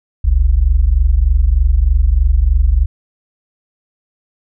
sine tone pair together, 44.84 / 68.1 Hz, F1 / C#2, +46 / -30 cents, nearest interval perfect fifth, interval 724 cents, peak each -11 dBFS, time 0.24-2.86 s, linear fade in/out 10 ms, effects none

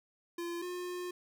square tone pair in turn, 343.5 / 357.8 Hz, F4 / F4, -29 / +42 cents, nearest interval minor second, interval 71 cents, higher second, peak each -37 / -38 dBFS, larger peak first, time 0.38-0.62 / 0.62-1.11 s, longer second, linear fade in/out 5 ms, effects none

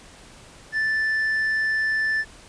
sine tone with tanh clipping, 1760 Hz, A6, in tune, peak -21 dBFS, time 0.72-2.25 s, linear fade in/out 50 ms, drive 3 dB, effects pink hiss -47 dBFS RMS until 2.48 s + resampled to 22050 Hz

